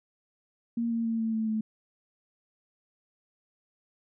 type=tone with pitch steps; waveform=sine; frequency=233.1 / 230 / 227 / 224 / 221 / 218.1 Hz; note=A#3 / A#3 / A#3 / A3 / A3 / A3; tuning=0 / -23 / -46 / +31 / +8 / -15 cents; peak=-26 dBFS; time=0.77-1.61 s; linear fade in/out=5 ms; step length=140 ms; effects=none